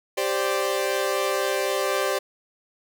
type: chord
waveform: sawtooth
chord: G suspended fourth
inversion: none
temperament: equal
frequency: 392 / 523.3 / 587.3 Hz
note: G4 / C5 / D5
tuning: 0 / 0 / 0 cents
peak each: -23 dBFS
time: 0.17-2.19 s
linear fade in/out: 10 ms
effects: none